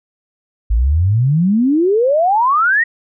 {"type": "exponential sweep", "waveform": "sine", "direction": "up", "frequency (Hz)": [51.2, 1929], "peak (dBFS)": -10, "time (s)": [0.7, 2.84], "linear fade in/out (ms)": 10, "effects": []}